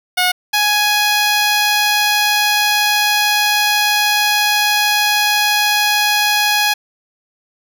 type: tone pair in turn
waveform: 10% pulse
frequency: 726 / 833.7 Hz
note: F#5 / G#5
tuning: -33 / +6 cents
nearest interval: major second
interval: 239 cents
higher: second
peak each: -4 dBFS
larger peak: neither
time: 0.17-0.32 / 0.53-6.74 s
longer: second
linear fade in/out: 10 ms
effects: none